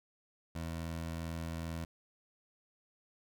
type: tone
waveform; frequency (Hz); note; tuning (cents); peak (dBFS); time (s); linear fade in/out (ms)
20% pulse; 82.41; E2; 0; -33; 0.55-1.85; 5
effects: none